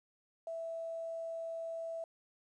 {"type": "tone with quantisation", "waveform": "sine", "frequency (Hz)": 659.3, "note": "E5", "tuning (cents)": 0, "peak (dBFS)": -38, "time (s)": [0.47, 2.04], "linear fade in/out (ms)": 2, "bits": 11, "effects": ["resampled to 22050 Hz"]}